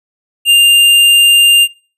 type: tone with tanh clipping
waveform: sine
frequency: 2800 Hz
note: F7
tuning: 4 cents sharp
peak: -5 dBFS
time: 0.45-1.68 s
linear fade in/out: 50 ms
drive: 18 dB
effects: noise-tail reverb RT60 0.4 s tail -23 dB re dry + resampled to 32000 Hz